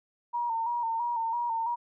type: tone with vibrato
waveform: sine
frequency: 931 Hz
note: A#5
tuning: 2 cents flat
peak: -27 dBFS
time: 0.33-1.76 s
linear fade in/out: 20 ms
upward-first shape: square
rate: 3 Hz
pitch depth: 43 cents each way
effects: none